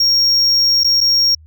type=tone with dropouts; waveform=triangle; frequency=5570 Hz; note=F8; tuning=5 cents flat; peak=-9 dBFS; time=0-1.35 s; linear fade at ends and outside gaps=5 ms; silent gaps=0.836-0.844 / 1.006-1.011 s; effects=added 78 Hz sine -40 dBFS peak until 1.46 s